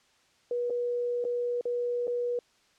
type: tone with dropouts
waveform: sine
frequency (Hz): 484.2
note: B4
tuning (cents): -34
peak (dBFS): -27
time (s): 0.51-2.39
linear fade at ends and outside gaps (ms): 2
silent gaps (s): 0.699-0.704 / 1.242-1.25 / 1.611-1.654 / 2.071-2.078
effects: white hiss -65 dBFS RMS until 2.78 s + low-pass 6000 Hz 12 dB/octave